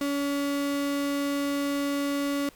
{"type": "tone", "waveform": "35% pulse", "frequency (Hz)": 283, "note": "C#4", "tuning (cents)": 36, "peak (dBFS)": -24, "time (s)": [0.01, 2.49], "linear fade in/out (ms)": 2, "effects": ["pink hiss -55 dBFS RMS until 2.55 s"]}